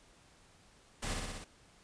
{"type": "noise with echo", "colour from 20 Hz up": "pink", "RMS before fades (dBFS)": -38, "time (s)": [1.02, 1.14], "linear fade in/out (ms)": 10, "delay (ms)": 61, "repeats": 5, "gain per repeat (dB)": -2, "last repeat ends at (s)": 1.445, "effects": ["pink hiss -63 dBFS RMS until 1.83 s", "resampled to 22050 Hz"]}